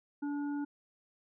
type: harmonic tone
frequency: 288.6 Hz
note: D4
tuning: 30 cents flat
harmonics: 1 / 3 / 5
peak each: -33 / -47 / -50 dBFS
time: 0.22-0.65 s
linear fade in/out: 10 ms
effects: none